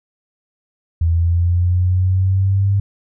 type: linear sweep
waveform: sine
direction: up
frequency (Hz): 82.41 to 100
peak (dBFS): -12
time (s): 1.01-2.8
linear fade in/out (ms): 5
effects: none